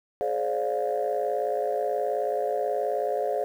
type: chord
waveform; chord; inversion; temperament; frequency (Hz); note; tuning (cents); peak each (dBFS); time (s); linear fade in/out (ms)
sine; D half-diminished seventh; second; just; 422.9 / 528.6 / 587.3 / 704.8; Ab4 / C5 / D5 / F5; +31 / +18 / 0 / +16; -29; 0.21-3.44; 0
effects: tanh soft clip ceiling -17 dBFS + 9-bit